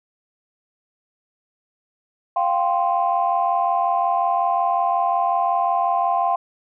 sine chord, F suspended second, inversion none, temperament equal, 698.5 / 784 / 1046.5 Hz, F5 / G5 / C6, 0 / 0 / 0 cents, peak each -20 / -21 / -22 dBFS, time 2.36-6.36 s, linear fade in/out 5 ms, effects tanh soft clip ceiling -8 dBFS

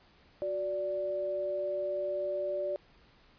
sine tone pair together, 367.7 / 583.7 Hz, F#4 / D5, -11 / -11 cents, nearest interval minor sixth, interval 800 cents, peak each -38 / -31 dBFS, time 0.42-2.76 s, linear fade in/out 0 ms, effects pink hiss -62 dBFS RMS until 3.38 s + resampled to 11025 Hz

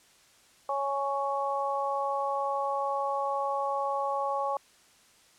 harmonic tone, 277.8 Hz, C#4, 4 cents sharp, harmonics 2 / 3 / 4, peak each -32 / -31 / -32 dBFS, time 0.69-4.57 s, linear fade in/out 2 ms, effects white hiss -60 dBFS RMS until 5.38 s + low-pass 9000 Hz 12 dB/octave

